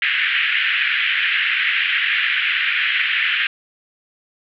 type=band-pass noise; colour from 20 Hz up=pink; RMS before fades=-19 dBFS; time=0.02-3.47 s; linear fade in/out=2 ms; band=1600 to 3100 Hz; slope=48 dB/octave; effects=none